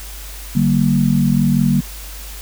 sine chord, G minor, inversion second, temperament equal with one note detuned, 146.83 / 191.85 / 233.1 Hz, D3 / G3 / Bb3, 0 / -37 / 0 cents, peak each -16 dBFS, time 0.55-1.81 s, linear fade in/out 10 ms, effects added 50 Hz sine -31 dBFS peak until 2.41 s + white hiss -35 dBFS RMS until 2.41 s

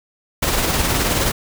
pink noise with tremolo, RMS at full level -17 dBFS, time 0.42-1.32 s, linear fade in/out 10 ms, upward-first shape sine, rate 19 Hz, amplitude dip 35%, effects none

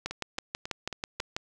two click trains, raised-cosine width 0.2 ms, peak -19 / -14 dBFS, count 5 / 9, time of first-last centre 0.11-1.2 / 0.06-1.365 s, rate 3.67 / 6.13 Hz, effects 9-bit

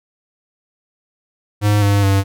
square tone with pitch steps, 103.83 / 100.87 / 98 Hz, G#2 / G2 / G2, 0 / +50 / 0 cents, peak -12 dBFS, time 1.61-2.24 s, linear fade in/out 50 ms, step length 210 ms, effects none

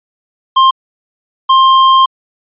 square tone bursts at uneven times, 1057 Hz, C6, 17 cents sharp, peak -5 dBFS, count 2, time 0.56-0.71 / 1.49-2.06 s, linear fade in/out 10 ms, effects resampled to 8000 Hz

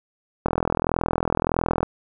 click train, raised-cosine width 1 ms, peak -6 dBFS, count 58, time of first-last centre 0.46-1.83 s, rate 41.6 Hz, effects none

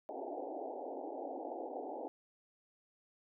white band-pass noise, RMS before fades -43 dBFS, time 0.09-2.08 s, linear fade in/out 0 ms, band 260 to 840 Hz, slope 96 dB/octave, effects none

